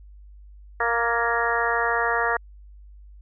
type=harmonic tone with a mistuned harmonic; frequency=233.1 Hz; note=A#3; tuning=in tune; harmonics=2 / 3 / 4 / 5 / 6 / 7 / 8; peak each=-28 / -28 / -28 / -28 / -28 / -28 / -28 dBFS; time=0.8-2.37 s; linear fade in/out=5 ms; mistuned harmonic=7; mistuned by=+38 cents; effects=added 50 Hz sine -43 dBFS peak until 3.21 s